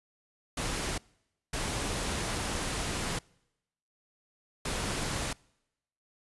pink noise bursts at uneven times, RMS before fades -33 dBFS, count 3, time 0.57-0.98 / 1.53-3.19 / 4.65-5.33 s, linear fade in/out 5 ms, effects noise-tail reverb RT60 0.9 s tail -26 dB re dry + resampled to 24000 Hz

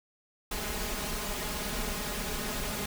pink noise with comb filter, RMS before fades -34 dBFS, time 0.51-2.86 s, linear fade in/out 5 ms, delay 4.8 ms, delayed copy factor +0.8, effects none

